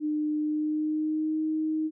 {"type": "tone with pitch glide", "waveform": "sine", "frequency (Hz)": [302.7, 312.7], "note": ["D#4", "D#4"], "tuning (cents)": [-48, 9], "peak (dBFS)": -25, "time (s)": [0, 1.91], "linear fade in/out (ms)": 50, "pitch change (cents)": 57, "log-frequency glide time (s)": [0.4, 1.4], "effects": []}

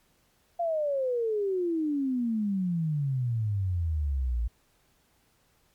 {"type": "exponential sweep", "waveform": "sine", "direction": "down", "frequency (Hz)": [698.5, 55], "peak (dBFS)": -25, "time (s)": [0.59, 4.48], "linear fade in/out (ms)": 10, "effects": ["pink hiss -67 dBFS RMS until 5.74 s", "MP3 96 kbps"]}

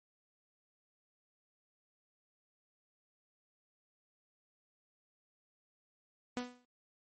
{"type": "tone with exponential decay", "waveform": "sawtooth", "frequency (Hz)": 246.9, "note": "B3", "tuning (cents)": 0, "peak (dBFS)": -29, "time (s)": [6.37, 6.65], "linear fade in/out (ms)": 0, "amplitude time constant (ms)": 59, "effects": ["MP3 32 kbps"]}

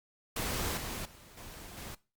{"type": "noise with level steps", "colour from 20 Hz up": "pink", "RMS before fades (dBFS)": [-34, -39, -55, -48, -44], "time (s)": [0.36, 1.95], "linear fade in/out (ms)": 5, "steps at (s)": [0.77, 1.05, 1.37, 1.77], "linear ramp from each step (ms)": 5, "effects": ["noise-tail reverb RT60 0.3 s tail -20 dB re dry", "Opus 48 kbps"]}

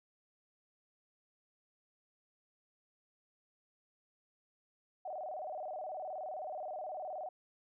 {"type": "tone with vibrato", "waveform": "sine", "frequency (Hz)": 677, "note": "E5", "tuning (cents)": 46, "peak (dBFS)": -39, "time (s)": [5.05, 7.29], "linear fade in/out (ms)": 5, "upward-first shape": "square", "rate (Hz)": 19, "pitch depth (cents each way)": 170, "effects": []}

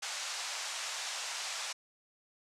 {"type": "band-pass noise", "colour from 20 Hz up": "white", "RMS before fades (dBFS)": -39, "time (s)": [0.02, 1.73], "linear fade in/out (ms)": 10, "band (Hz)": [650, 7400], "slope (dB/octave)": 24, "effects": ["low-pass 12000 Hz 12 dB/octave"]}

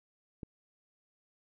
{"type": "click", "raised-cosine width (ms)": 3, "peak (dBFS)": -28, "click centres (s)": 0.432, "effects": []}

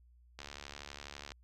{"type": "click train", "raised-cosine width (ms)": 0.2, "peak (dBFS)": -27, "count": 68, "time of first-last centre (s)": [0.39, 1.319], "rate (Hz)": 72.1, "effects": ["added 60 Hz sine -60 dBFS peak until 1.43 s"]}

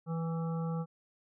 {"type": "harmonic tone with a mistuned harmonic", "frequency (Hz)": 164.4, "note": "E3", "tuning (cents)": -4, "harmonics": [1, 3, 5, 7, 8], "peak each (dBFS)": [-32, -42, -46, -49, -50], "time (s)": [0.06, 0.86], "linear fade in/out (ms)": 50, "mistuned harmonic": 8, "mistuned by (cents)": 19, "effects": []}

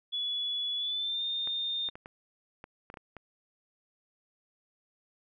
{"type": "tone with pitch glide", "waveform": "sine", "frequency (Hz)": [3411, 3635], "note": ["G#7", "A#7"], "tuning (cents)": [46, -44], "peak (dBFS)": -30, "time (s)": [0.12, 1.9], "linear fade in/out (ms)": 20, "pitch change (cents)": 110, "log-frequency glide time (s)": [0.77, 1.24]}
{"type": "clicks", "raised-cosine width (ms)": 0.5, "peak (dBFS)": -29, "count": 9, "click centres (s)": [1.474, 1.888, 1.955, 2.059, 2.641, 2.901, 2.941, 2.972, 3.167]}
{"effects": []}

